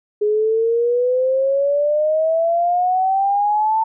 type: exponential sweep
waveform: sine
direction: up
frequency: 415.3 to 895 Hz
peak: -14 dBFS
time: 0.21-3.84 s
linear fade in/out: 10 ms
effects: none